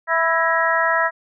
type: harmonic tone with a mistuned harmonic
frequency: 330 Hz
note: E4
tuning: 2 cents sharp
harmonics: 2 / 3 / 4 / 5 / 6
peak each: -22 / -22 / -22 / -22 / -22 dBFS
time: 0.07-1.11 s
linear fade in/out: 50 ms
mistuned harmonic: 6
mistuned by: -70 cents
effects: none

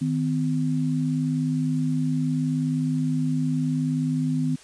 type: tone pair together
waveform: sine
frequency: 155.56 / 254.8 Hz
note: D#3 / C4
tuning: 0 / -46 cents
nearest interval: major sixth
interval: 854 cents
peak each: -24 dBFS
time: 0.01-4.56 s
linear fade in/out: 10 ms
effects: white hiss -49 dBFS RMS until 4.63 s + resampled to 22050 Hz

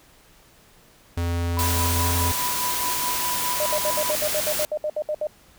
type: tone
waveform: square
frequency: 85.7 Hz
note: F2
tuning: 32 cents flat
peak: -23 dBFS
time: 1.17-2.32 s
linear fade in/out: 5 ms
type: tone with tremolo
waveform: sine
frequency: 987.8 Hz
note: B5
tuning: in tune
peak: -25 dBFS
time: 1.57-4.11 s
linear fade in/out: 2 ms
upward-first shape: sine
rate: 4.8 Hz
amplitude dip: 55%
type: noise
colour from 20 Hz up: white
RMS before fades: -26 dBFS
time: 1.59-4.65 s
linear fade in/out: 0 ms
type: tone bursts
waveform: sine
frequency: 607 Hz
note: D#5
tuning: 43 cents flat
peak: -22 dBFS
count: 14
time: 3.6-5.27 s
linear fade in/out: 2 ms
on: 58 ms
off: 66 ms
effects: pink hiss -54 dBFS RMS until 5.58 s

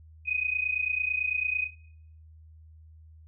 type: tone pair together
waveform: sine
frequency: 2489 / 2518 Hz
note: D#7 / D#7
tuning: 0 / +20 cents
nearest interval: unison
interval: 20 cents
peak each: -28 dBFS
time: 0.25-1.69 s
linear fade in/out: 50 ms
effects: noise-tail reverb RT60 0.6 s tail -17 dB re dry + added 79 Hz sine -49 dBFS peak until 3.27 s

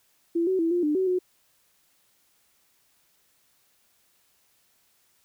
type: tone with pitch steps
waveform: sine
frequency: 337.4 / 375.9 / 330 / 351.4 / 298.9 / 376.8 / 364.6 Hz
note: E4 / F#4 / E4 / F4 / D4 / F#4 / F#4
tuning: +40 / +27 / +2 / +11 / +31 / +32 / -25 cents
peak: -21 dBFS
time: 0.35-1.19 s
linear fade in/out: 10 ms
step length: 120 ms
effects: white hiss -66 dBFS RMS until 5.24 s

